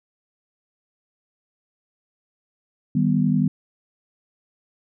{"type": "chord", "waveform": "sine", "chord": "Eb augmented", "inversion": "none", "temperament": "equal", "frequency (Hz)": [155.56, 196, 246.9], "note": ["Eb3", "G3", "B3"], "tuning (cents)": [0, 0, 0], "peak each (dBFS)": [-21, -21, -21], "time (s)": [2.95, 3.48], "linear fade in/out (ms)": 5, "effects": []}